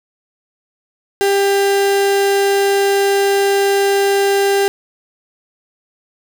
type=tone; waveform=35% pulse; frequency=397.1 Hz; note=G4; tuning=22 cents sharp; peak=-10 dBFS; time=1.21-4.68 s; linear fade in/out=0 ms; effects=none